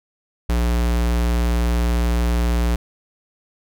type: tone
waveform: square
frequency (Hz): 59.1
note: A#1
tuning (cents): +24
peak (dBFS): -17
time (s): 0.49-2.76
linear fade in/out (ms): 5
effects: none